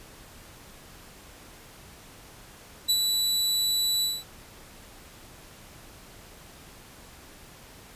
sawtooth tone with ADSR envelope, 3951 Hz, B7, in tune, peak -16 dBFS, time 2.88-4.24 s, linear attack 20 ms, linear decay 62 ms, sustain -4 dB, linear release 210 ms, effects pink hiss -49 dBFS RMS until 7.95 s + resampled to 32000 Hz

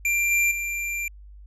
square tone with level steps, 2371 Hz, D7, 16 cents sharp, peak -21 / -19 / -27 dBFS, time 0.05-1.08 s, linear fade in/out 2 ms, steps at 0.31 / 0.51 s, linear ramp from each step 5 ms, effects added 50 Hz sine -42 dBFS peak until 1.46 s + resampled to 32000 Hz

